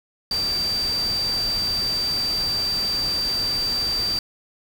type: tone in noise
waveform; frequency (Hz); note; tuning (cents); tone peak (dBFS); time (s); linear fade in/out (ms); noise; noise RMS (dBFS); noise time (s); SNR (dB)
sine; 4669; D8; -11; -21; 0.31-4.19; 2; pink; -33; 0.31-4.19; +9
effects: none